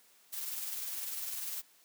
blue noise with tremolo, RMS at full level -37 dBFS, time 0.32-1.62 s, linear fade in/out 20 ms, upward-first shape triangle, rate 20 Hz, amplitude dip 45%, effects white hiss -64 dBFS RMS until 1.84 s + high-pass 200 Hz 12 dB/octave

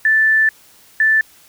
sine tone pair in turn, 1760 / 1760 Hz, A6 / A6, 0 / 0 cents, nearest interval unison, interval 0 cents, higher neither, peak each -10 dBFS, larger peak neither, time 0.05-0.49 / 1-1.21 s, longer first, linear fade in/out 2 ms, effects white hiss -48 dBFS RMS until 1.48 s

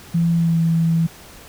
sine tone with pitch glide, 168.2 to 164.74 Hz, E3 to E3, +35 to -1 cents, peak -14 dBFS, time 0.14-1.07 s, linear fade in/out 10 ms, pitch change -36 cents, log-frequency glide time 0.35-0.59 s, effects pink hiss -42 dBFS RMS until 1.48 s

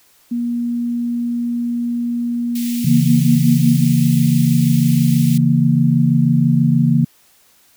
sine tone, 238.5 Hz, A#3, 40 cents sharp, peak -17 dBFS, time 0.31-3.85 s, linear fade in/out 10 ms
white high-pass noise, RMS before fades -31 dBFS, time 2.55-5.38 s, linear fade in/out 5 ms, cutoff 2000 Hz, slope 48 dB/octave
sine chord, A# diminished, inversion first, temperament equal, 138.59 / 164.81 / 233.1 Hz, C#3 / E3 / A#3, 0 / 0 / 0 cents, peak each -15 dBFS, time 2.84-7.05 s, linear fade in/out 10 ms
effects white hiss -53 dBFS RMS until 7.76 s

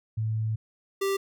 sine / square tone pair in turn, 110 / 392 Hz, A2 / G4, 0 / 0 cents, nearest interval octave + minor seventh, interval 2200 cents, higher second, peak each -25 / -25 dBFS, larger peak neither, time 0.17-0.56 / 1.01-1.17 s, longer first, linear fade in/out 10 ms, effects none

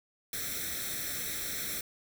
white noise with comb filter, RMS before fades -36 dBFS, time 0.33-1.81 s, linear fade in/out 2 ms, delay 0.52 ms, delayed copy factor +0.85, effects none

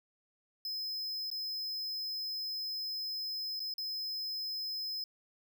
square tone with dropouts, 5100 Hz, D#8, 42 cents sharp, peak -36 dBFS, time 0.65-5.04 s, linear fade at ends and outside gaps 2 ms, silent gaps 1.302-1.314 / 3.595-3.602 / 3.739-3.781 s, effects 12-bit

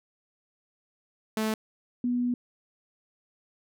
sawtooth / sine tone pair in turn, 218.1 / 244.8 Hz, A3 / B3, -15 / -15 cents, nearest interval major second, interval 200 cents, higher second, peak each -22 / -24 dBFS, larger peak first, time 1.37-1.54 / 2.04-2.34 s, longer second, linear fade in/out 2 ms, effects none

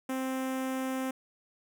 sawtooth tone with notch filter, 261.9 Hz, C4, 2 cents sharp, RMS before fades -33 dBFS, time 0.09-1.11 s, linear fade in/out 5 ms, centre 4300 Hz, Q 1.2, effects none

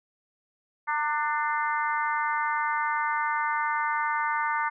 harmonic tone with a mistuned harmonic, 297.5 Hz, D4, 22 cents sharp, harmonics 3 / 4 / 5 / 6 / 7, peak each -28 / -30 / -32 / -34 / -35 dBFS, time 0.87-4.7 s, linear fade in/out 20 ms, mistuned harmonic 3, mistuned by +34 cents, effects none

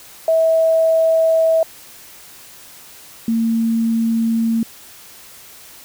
sine tone pair in turn, 649 / 227.4 Hz, E5 / A#3, -27 / -43 cents, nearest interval octave + tritone, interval 1816 cents, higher first, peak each -11 / -14 dBFS, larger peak first, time 0.28-1.63 / 3.28-4.63 s, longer neither, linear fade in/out 2 ms, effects white hiss -41 dBFS RMS until 5.84 s

